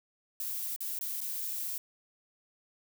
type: noise with dropouts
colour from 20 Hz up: violet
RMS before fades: -36 dBFS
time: 0.4-1.78 s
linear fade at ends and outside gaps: 2 ms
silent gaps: 0.762-0.805 / 0.989-1.01 / 1.206-1.213 s
effects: none